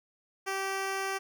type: tone with notch filter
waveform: 10% pulse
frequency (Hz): 387.8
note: G4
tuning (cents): -19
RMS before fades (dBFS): -33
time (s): 0.46-1.19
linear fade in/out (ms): 20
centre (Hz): 12000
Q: 2
effects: none